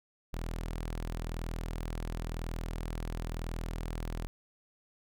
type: tone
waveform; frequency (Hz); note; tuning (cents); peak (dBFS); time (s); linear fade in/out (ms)
sawtooth; 40.97; E1; -10; -31; 0.33-4.27; 0
effects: none